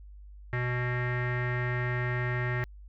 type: tone with low-pass filter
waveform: square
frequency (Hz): 123.47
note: B2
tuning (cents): 0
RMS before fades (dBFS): -30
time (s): 0.53-2.64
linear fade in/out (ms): 0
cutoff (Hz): 1900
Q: 6.8
effects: added 50 Hz sine -45 dBFS peak until 2.88 s